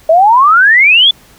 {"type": "exponential sweep", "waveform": "sine", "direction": "up", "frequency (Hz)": [622.3, 3520], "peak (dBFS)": -3, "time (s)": [0.09, 1.11], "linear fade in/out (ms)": 5, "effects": ["pink hiss -43 dBFS RMS until 1.38 s"]}